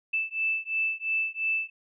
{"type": "beating tone pair", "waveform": "sine", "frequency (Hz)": [2637, 2639.9], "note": ["E7", "E7"], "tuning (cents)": [0, 2], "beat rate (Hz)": 2.9, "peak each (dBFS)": -29, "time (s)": [0.13, 1.7], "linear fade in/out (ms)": 10, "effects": []}